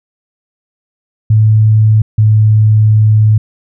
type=tone pair in turn; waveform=sine; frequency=108.6 / 107.85 Hz; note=A2 / A2; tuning=-22 / -34 cents; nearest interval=unison; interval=12 cents; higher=first; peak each=-4 dBFS; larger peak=neither; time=1.3-2.02 / 2.18-3.38 s; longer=second; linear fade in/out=5 ms; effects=none